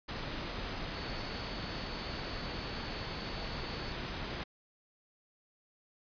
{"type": "tone in noise", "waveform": "sine", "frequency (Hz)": 4463, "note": "C#8", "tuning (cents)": 11, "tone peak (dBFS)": -49, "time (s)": [0.94, 3.93], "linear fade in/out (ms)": 10, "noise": "pink", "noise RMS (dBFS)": -39, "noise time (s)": [0.08, 4.44], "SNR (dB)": -13, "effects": ["resampled to 11025 Hz"]}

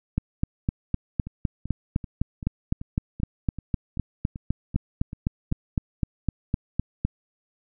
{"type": "two click trains", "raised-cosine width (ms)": 5, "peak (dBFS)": [-22, -10], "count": [12, 28], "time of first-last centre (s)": [[1.27, 5.517], [0.18, 7.05]], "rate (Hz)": [2.59, 3.93], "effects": []}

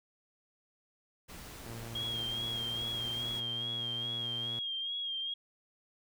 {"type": "noise", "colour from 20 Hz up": "pink", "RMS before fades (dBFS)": -48, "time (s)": [1.28, 3.41], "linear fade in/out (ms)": 20}
{"type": "tone with pitch glide", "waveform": "sawtooth", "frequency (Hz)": [115.2, 117.62], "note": ["A#2", "A#2"], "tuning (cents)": [-20, 16], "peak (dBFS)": -39, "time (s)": [1.66, 4.59], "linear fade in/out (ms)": 0, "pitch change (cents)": 36, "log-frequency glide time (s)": [2.45, 3.95]}
{"type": "tone with vibrato", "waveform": "sine", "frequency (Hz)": 3248, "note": "G#7", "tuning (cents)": -39, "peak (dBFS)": -34, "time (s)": [1.95, 5.34], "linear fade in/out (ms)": 5, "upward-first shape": "sine", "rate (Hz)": 2.4, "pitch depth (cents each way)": 46}
{"effects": []}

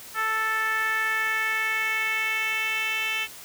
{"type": "tone with band-pass filter sweep", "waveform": "10% pulse", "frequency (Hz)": 440, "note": "A4", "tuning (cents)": 0, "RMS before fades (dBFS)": -26, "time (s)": [0.14, 3.28], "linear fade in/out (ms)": 50, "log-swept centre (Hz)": [1500, 2800], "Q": 3.1, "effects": ["white hiss -43 dBFS RMS until 3.44 s"]}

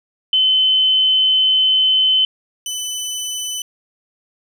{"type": "tone pair in turn", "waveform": ["sine", "20% pulse"], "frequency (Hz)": [3052, 3005], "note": ["G7", "F#7"], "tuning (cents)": [-47, 26], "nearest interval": "unison", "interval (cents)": 27, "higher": "first", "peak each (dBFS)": [-11, -17], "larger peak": "first", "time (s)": [[0.33, 2.25], [2.66, 3.62]], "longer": "first", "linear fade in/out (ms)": 2, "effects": []}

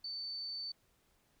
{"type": "tone", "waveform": "sine", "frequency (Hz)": 4536, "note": "C#8", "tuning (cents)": 39, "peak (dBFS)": -39, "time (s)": [0.04, 0.72], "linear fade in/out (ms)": 5, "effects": ["pink hiss -73 dBFS RMS until 1.4 s"]}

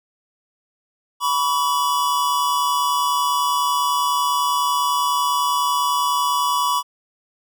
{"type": "tone pair together", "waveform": "square", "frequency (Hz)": [984, 1134], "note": ["B5", "C#6"], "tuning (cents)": [-7, 39], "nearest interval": "major second", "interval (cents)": 246, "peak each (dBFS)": -21, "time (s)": [1.2, 6.83], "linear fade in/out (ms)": 50, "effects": []}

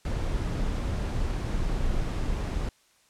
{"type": "noise", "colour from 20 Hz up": "brown", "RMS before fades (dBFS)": -28, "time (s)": [0.05, 2.69], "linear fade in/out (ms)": 2, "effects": ["white hiss -63 dBFS RMS until 3.09 s", "low-pass 9000 Hz 12 dB/octave"]}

